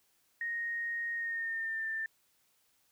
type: tone with pitch glide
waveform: sine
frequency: 1864.7 to 1784.6 Hz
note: A#6 to A6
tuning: 0 to +24 cents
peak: -33 dBFS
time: 0.41-2.06 s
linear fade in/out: 2 ms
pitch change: -76 cents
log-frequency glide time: 1.14-1.87 s
effects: white hiss -72 dBFS RMS until 2.91 s